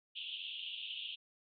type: band-pass noise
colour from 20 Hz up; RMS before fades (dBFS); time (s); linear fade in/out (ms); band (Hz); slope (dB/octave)
white; -44; 0.15-1.16; 20; 2700 to 3500; 96
effects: none